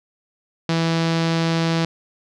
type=tone with low-pass filter; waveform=sawtooth; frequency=164.81 Hz; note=E3; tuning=in tune; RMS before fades=-20 dBFS; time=0.69-1.85 s; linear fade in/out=2 ms; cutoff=4700 Hz; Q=1.8; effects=none